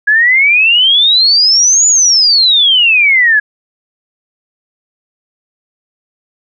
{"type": "exponential two-way sweep", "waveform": "sine", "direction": "up then down", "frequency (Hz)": [1661.2, 7000, 1661.2], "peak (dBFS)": -5, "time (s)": [0.07, 3.4], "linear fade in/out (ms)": 10, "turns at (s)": 1.87, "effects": []}